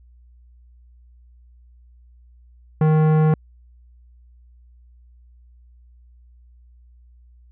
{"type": "tone with tanh clipping", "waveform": "sine", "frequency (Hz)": 155.56, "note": "D#3", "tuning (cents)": 0, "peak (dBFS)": -15, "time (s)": [2.81, 3.34], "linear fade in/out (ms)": 2, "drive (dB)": 16, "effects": ["added 60 Hz sine -47 dBFS peak until 7.51 s"]}